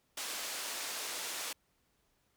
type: band-pass noise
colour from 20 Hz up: white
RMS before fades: -40 dBFS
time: 0.17-1.53 s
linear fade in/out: 5 ms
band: 350 to 8500 Hz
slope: 12 dB/octave
effects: pink hiss -75 dBFS RMS until 2.36 s